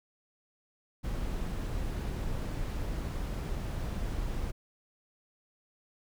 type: noise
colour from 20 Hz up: brown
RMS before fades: -34 dBFS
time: 1.03-4.52 s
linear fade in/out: 20 ms
effects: none